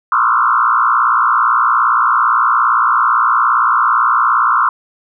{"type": "tone with frequency modulation", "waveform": "sine", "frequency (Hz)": 1214, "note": "D#6", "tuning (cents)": -43, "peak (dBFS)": -9, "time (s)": [0.12, 4.69], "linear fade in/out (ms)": 2, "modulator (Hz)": 58.8, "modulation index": 3.4, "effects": []}